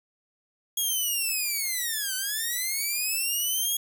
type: linear two-way sweep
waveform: 5% pulse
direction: down then up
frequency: 3322 to 1500 to 3322 Hz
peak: -17 dBFS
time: 0.77-3.77 s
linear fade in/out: 5 ms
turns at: 2.15 s
effects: 8-bit